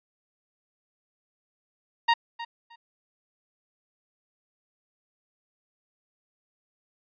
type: tone with echo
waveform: sawtooth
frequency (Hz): 932.3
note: A#5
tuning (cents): 0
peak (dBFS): -14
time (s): 2.08-2.14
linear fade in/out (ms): 10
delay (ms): 310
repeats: 2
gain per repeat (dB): -15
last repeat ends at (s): 2.76
effects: resampled to 11025 Hz